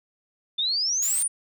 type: exponential sweep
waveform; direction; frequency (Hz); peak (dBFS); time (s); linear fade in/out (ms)
sine; up; 3520 to 9720; -22; 0.58-1.28; 10
type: noise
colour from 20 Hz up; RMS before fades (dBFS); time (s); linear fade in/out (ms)
blue; -32; 1.02-1.23; 5
effects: none